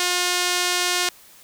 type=tone with band-pass filter; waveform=sawtooth; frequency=357.4 Hz; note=F4; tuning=40 cents sharp; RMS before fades=-22 dBFS; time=0-1.09 s; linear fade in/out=2 ms; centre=5300 Hz; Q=0.65; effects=white hiss -49 dBFS RMS until 1.43 s